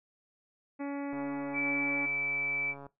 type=harmonic tone; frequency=282.1 Hz; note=C#4; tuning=30 cents sharp; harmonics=1 / 2 / 3 / 4 / 5 / 6 / 7 / 8 / 9; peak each=-34 / -42 / -45 / -50 / -53 / -55 / -52 / -54 / -58 dBFS; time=0.79-2.07 s; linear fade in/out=20 ms
type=click train; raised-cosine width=1 ms; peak=-33 dBFS; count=244; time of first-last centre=1.13-2.866 s; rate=140 Hz
type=tone; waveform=sine; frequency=2315 Hz; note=D7; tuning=25 cents flat; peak=-29 dBFS; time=1.53-2.75 s; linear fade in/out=50 ms
effects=noise-tail reverb RT60 0.2 s tail -20 dB re dry